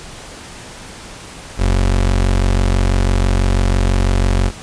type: tone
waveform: 30% pulse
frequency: 46.06 Hz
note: F#1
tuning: 7 cents flat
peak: -9 dBFS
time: 1.57-4.52 s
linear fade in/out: 50 ms
effects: pink hiss -34 dBFS RMS until 4.62 s + resampled to 22050 Hz